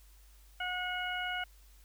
harmonic tone, 727 Hz, F#5, 31 cents flat, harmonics 1 / 2 / 3 / 4, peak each -39 / -37 / -41 / -40 dBFS, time 0.6-1.44 s, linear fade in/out 5 ms, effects added 50 Hz sine -56 dBFS peak until 1.84 s + white hiss -65 dBFS RMS until 1.84 s

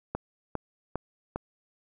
click train, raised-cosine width 1 ms, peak -16 dBFS, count 4, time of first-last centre 0.15-1.36 s, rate 2.48 Hz, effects none

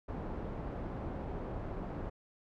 pink low-pass noise, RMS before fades -40 dBFS, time 0.08-2.1 s, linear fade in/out 10 ms, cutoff 790 Hz, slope 12 dB/octave, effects none

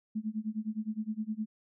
sine tone with tremolo, 216.5 Hz, A3, 28 cents flat, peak -29 dBFS, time 0.15-1.46 s, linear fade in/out 10 ms, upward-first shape sine, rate 9.7 Hz, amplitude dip 95%, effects none

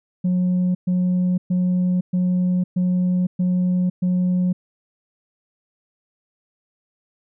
sine tone bursts, 181.1 Hz, F#3, 37 cents flat, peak -14 dBFS, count 7, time 0.24-4.53 s, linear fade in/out 10 ms, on 510 ms, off 120 ms, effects tanh soft clip ceiling -15 dBFS

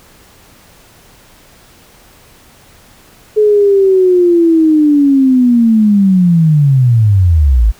sine linear sweep, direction down, 429.2 to 49.17 Hz, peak -5 dBFS, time 3.36-7.72 s, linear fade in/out 20 ms, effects pink hiss -43 dBFS RMS until 7.79 s

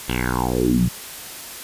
10% pulse tone with low-pass filter sweep, 61.74 Hz, B1, in tune, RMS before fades -20 dBFS, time 0.08-0.89 s, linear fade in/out 10 ms, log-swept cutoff 3400 to 140 Hz, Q 5.5, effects white hiss -35 dBFS RMS until 1.63 s + resampled to 32000 Hz

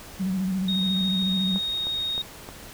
sine tone with vibrato, 188.3 Hz, F#3, 31 cents sharp, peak -23 dBFS, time 0.19-1.59 s, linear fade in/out 20 ms, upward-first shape square, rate 14 Hz, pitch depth 43 cents each way
sine tone, 3729 Hz, A#7, in tune, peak -25 dBFS, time 0.68-2.22 s, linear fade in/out 5 ms
click train, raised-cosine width 1 ms, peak -23 dBFS, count 4, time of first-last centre 1.56-2.489 s, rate 3.23 Hz
effects pink hiss -43 dBFS RMS until 2.73 s

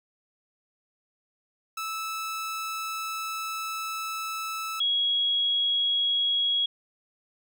sawtooth / sine tone pair in turn, 1310 / 3317 Hz, E6 / G#7, -11 / -3 cents, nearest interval octave + major third, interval 1608 cents, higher second, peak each -27 / -22 dBFS, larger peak second, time 1.77-4.8 / 4.8-6.66 s, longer first, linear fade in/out 5 ms, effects none

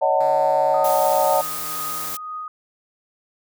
sine chord, D# half-diminished seventh, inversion third, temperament just, 560 / 622.3 / 746.7 / 896 Hz, C#5 / D#5 / F#5 / A5, +18 / 0 / +16 / +31 cents, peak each -21 dBFS, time 0.01-1.42 s, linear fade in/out 20 ms
5% pulse tone, 150.7 Hz, D3, 45 cents sharp, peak -26 dBFS, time 0.2-2.15 s, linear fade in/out 5 ms
sine tone with tremolo, 1244.5 Hz, D#6, in tune, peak -27 dBFS, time 0.74-2.48 s, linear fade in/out 2 ms, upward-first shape triangle, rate 2 Hz, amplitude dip 55%
blue noise, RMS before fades -29 dBFS, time 0.84-2.17 s, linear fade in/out 5 ms
effects none

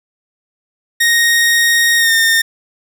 sawtooth tone with pitch glide, 1864.7 to 1822.1 Hz, A#6 to A#6, 0 to -40 cents, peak -6 dBFS, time 1-2.42 s, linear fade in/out 10 ms, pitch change -40 cents, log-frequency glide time 1.98-2.12 s, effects none

